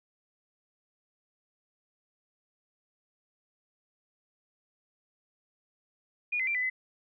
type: tone with pitch steps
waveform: sine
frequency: 2444 / 2050 / 2359 / 1999 / 2025 Hz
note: D#7 / C7 / D7 / B6 / B6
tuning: -32 / -36 / +7 / +20 / +43 cents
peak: -27 dBFS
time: 6.32-6.7 s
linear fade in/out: 10 ms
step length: 76 ms
effects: none